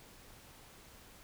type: silence
effects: pink hiss -57 dBFS RMS until 1.23 s